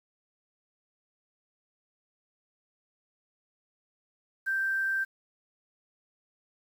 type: tone with quantisation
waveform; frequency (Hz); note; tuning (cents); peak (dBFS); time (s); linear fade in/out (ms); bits
sine; 1568; G6; 0; -26; 4.46-5.05; 20; 9
effects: none